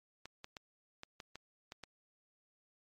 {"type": "clicks", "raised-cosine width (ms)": 0.2, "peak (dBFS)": -29, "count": 8, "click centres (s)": [0.256, 0.444, 0.568, 1.034, 1.202, 1.356, 1.721, 1.837], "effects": ["MP3 64 kbps"]}